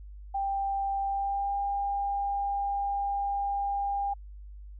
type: tone with pitch glide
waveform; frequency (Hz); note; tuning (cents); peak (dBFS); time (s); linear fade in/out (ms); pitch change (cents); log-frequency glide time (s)
sine; 789 to 801.9; G5 to G5; +11 to +39; -27; 0.34-4.14; 10; +28; 1.05-1.56
effects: added 50 Hz sine -42 dBFS peak until 4.79 s